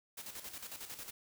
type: noise with tremolo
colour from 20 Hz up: white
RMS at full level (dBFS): -45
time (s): 0.17-1.11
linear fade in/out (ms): 10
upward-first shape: square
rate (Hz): 11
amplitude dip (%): 60
effects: none